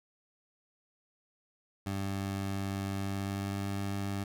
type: tone with pitch glide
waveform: 20% pulse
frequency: 98 to 99.2 Hz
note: G2 to G2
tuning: 0 to +21 cents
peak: -28 dBFS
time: 1.86-4.24 s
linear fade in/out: 5 ms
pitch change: +21 cents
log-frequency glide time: 2.94-3.69 s
effects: none